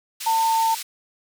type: band-pass noise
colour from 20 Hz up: pink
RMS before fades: -32 dBFS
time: 0.2-0.83 s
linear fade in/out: 10 ms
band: 3000 to 16000 Hz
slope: 12 dB/octave
type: tone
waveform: sine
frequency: 899 Hz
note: A5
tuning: 37 cents sharp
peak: -17 dBFS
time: 0.26-0.75 s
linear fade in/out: 10 ms
effects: none